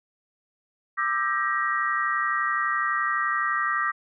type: chord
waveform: sine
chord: E half-diminished seventh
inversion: third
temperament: just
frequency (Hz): 1186.7 / 1318.5 / 1582.2 / 1898.7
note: D6 / E6 / G6 / Bb6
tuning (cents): +18 / 0 / +16 / +31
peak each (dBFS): -26 / -30 / -31 / -27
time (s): 0.97-3.92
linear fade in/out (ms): 20
effects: none